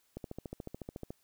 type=click train; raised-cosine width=2 ms; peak=-27 dBFS; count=14; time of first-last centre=0.17-1.105 s; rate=13.9 Hz; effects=white hiss -72 dBFS RMS until 1.23 s